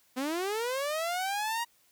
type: linear sweep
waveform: sawtooth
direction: up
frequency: 247.3 to 954 Hz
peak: -26 dBFS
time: 0.16-1.65 s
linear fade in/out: 20 ms
effects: white hiss -66 dBFS RMS until 1.91 s